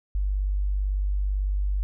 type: tone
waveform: sine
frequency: 49 Hz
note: G1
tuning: in tune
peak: -22 dBFS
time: 0.15-1.83 s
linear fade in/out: 0 ms
effects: none